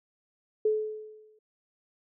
sine tone with exponential decay, 430.5 Hz, A4, 38 cents flat, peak -20 dBFS, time 0.65-1.39 s, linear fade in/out 5 ms, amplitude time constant 160 ms, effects none

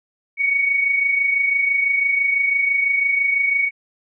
sine tone pair together, 2234 / 2260 Hz, C#7 / C#7, +13 / +33 cents, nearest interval unison, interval 20 cents, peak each -16 / -25 dBFS, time 0.37-3.71 s, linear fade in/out 50 ms, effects none

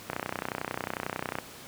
click train, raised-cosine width 0.5 ms, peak -15 dBFS, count 41, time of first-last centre 0.1-1.386 s, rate 31.1 Hz, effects pink hiss -46 dBFS RMS until 1.67 s + high-pass 100 Hz 12 dB/octave

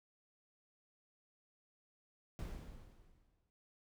brown noise with exponential decay, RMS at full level -41 dBFS, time 2.39-3.5 s, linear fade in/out 0 ms, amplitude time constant 240 ms, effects none

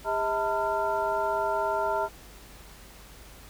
sine tone cluster, 403.6 / 642 / 901 / 998 / 1381 Hz, G#4 / E5 / A5 / B5 / F6, -49 / -46 / +41 / +18 / -20 cents, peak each -33 / -29 / -29 / -35 / -33 dBFS, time 0.04-2.09 s, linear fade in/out 50 ms, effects added 50 Hz sine -50 dBFS peak until 3.49 s + pink hiss -50 dBFS RMS until 3.49 s

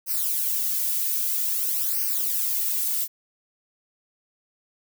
violet noise with flanger, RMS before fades -25 dBFS, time 0.06-3.08 s, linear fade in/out 50 ms, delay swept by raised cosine 0.27 to 2.57 ms, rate 0.51 Hz, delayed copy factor -1, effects none

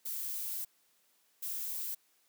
violet noise bursts at uneven times, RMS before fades -38 dBFS, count 2, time 0.05-0.65 / 1.42-1.95 s, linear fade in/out 10 ms, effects white hiss -71 dBFS RMS until 2.28 s + high-pass 200 Hz 12 dB/octave

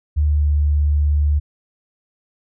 sine tone with pitch glide, 74.6 to 73.62 Hz, D2 to D2, +28 to +5 cents, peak -13 dBFS, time 0.16-1.4 s, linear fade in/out 20 ms, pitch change -23 cents, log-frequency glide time 0.27-0.47 s, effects none

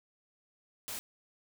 white noise, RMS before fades -40 dBFS, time 0.88-0.99 s, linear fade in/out 0 ms, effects none

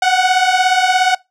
sawtooth beating tone pair, 733 / 750 Hz, F#5 / F#5, -16 / +23 cents, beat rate 17 Hz, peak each -10 dBFS, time 0.02-1.15 s, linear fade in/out 5 ms, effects noise-tail reverb RT60 0.2 s tail -22 dB re dry + low-pass 6000 Hz 12 dB/octave

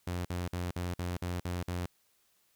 sawtooth tone bursts, 88.6 Hz, F2, 25 cents sharp, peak -29 dBFS, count 8, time 0.07-1.86 s, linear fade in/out 5 ms, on 180 ms, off 50 ms, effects white hiss -71 dBFS RMS until 2.55 s

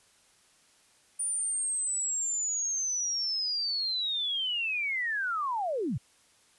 sine linear sweep, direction down, 9397 to 92.5 Hz, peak -28 dBFS, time 1.19-5.98 s, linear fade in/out 10 ms, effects white hiss -63 dBFS RMS until 6.58 s + resampled to 24000 Hz

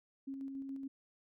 sine tone with tremolo, 271.4 Hz, C#4, 36 cents flat, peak -39 dBFS, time 0.27-0.88 s, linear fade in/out 10 ms, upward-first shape square, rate 7.1 Hz, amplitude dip 30%, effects none

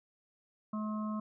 harmonic tone, 214 Hz, A3, 48 cents flat, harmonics 1 / 3 / 5 / 6, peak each -34 / -47 / -43 / -49 dBFS, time 0.73-1.2 s, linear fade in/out 5 ms, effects none

